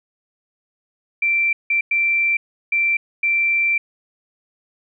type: tone bursts at uneven times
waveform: sine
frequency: 2349 Hz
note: D7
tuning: in tune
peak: -15 dBFS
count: 5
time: 1.22-1.53 / 1.7-1.81 / 1.91-2.37 / 2.72-2.97 / 3.23-3.78 s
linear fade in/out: 5 ms
effects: none